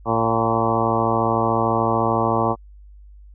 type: harmonic tone with a mistuned harmonic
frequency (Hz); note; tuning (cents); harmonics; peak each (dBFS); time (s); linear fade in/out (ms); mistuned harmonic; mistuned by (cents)
113.6; A#2; -44; 1 / 2 / 3 / 4 / 5 / 6 / 7 / 8 / 9 / 10; -26 / -26 / -26 / -26 / -26 / -26 / -26 / -26 / -26 / -26; 0.05-2.56; 50; 6; +40
effects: added 50 Hz sine -41 dBFS peak until 3.34 s